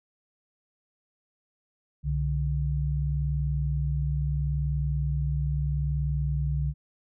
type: tone pair together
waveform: sine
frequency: 64.75 / 145.5 Hz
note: C2 / D3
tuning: -17 / -16 cents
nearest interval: octave + major second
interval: 1401 cents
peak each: -27 dBFS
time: 2.03-6.74 s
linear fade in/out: 50 ms
effects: none